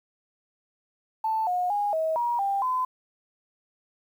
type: tone with pitch steps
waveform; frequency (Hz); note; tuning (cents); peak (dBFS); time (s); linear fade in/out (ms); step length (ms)
sine; 882 / 721 / 821 / 639 / 953 / 793 / 1018; A5 / F#5 / G#5 / D#5 / A#5 / G5 / C6; +4 / -45 / -20 / +46 / +38 / +20 / -48; -23; 1.24-2.85; 5; 230
effects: 9-bit